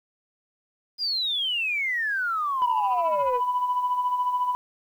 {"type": "exponential sweep", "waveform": "sine", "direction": "down", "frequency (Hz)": [4978, 466.2], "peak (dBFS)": -23, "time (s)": [0.98, 3.41], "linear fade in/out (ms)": 50}
{"type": "tone with tremolo", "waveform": "sine", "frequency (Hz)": 992, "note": "B5", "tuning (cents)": 7, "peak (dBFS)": -19, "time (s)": [2.62, 4.55], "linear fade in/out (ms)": 0, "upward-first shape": "sine", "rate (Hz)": 14, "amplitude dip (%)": 55}
{"effects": ["tanh soft clip ceiling -16 dBFS", "9-bit"]}